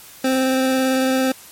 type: tone with vibrato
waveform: 25% pulse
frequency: 261.6 Hz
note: C4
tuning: in tune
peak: -12 dBFS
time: 0.24-1.32 s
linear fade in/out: 5 ms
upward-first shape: square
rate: 18 Hz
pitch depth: 9 cents each way
effects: white hiss -42 dBFS RMS until 1.51 s + MP3 64 kbps